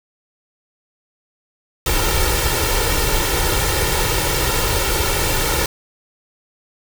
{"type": "noise with comb filter", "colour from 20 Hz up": "pink", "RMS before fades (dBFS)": -18, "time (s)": [1.86, 5.66], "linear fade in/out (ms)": 2, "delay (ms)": 2.2, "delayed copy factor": 0.7, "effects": []}